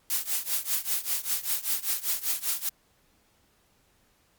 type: noise with tremolo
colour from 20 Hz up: blue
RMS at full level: -25 dBFS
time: 0.1-2.69 s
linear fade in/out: 2 ms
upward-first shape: triangle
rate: 5.1 Hz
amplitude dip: 95%
effects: pink hiss -66 dBFS RMS until 4.38 s + Opus 48 kbps